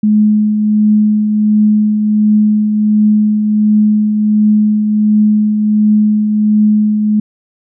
sine tone with tremolo, 211.9 Hz, G#3, 35 cents sharp, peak -5 dBFS, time 0.03-7.2 s, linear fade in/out 5 ms, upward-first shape triangle, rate 1.4 Hz, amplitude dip 45%, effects none

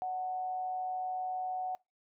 sine tone with amplitude modulation, 740 Hz, F#5, in tune, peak -31 dBFS, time 0.02-1.75 s, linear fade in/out 0 ms, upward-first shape sine, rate 153 Hz, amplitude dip 35%, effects noise-tail reverb RT60 0.2 s tail -23 dB re dry

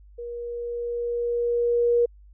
sine tone with level ramp, 476 Hz, A#4, 36 cents sharp, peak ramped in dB -32 to -16 dBFS, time 0.18-2.06 s, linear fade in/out 10 ms, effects added 50 Hz sine -47 dBFS peak until 2.33 s

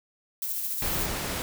violet noise with tremolo, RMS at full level -30 dBFS, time 0.42-1.06 s, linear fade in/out 2 ms, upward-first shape square, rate 14 Hz, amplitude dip 25%
pink noise, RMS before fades -31 dBFS, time 0.82-1.42 s, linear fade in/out 0 ms
effects none

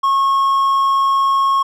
triangle tone, 1091 Hz, C#6, 28 cents flat, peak -10 dBFS, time 0.03-1.63 s, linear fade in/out 10 ms, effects none

